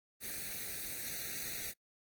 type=noise with comb filter; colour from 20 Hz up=white; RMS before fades=-41 dBFS; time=0.2-1.74 s; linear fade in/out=50 ms; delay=0.48 ms; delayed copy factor=+0.95; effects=noise-tail reverb RT60 0.1 s tail -22 dB re dry + Opus 24 kbps